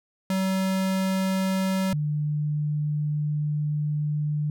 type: tone pair in turn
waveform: square / sine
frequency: 190 / 149.42 Hz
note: F#3 / D3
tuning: +46 / +30 cents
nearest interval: major third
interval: 416 cents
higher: first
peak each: -23 dBFS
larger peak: neither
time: 0.3-1.93 / 1.93-4.5 s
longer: second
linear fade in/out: 2 ms
effects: none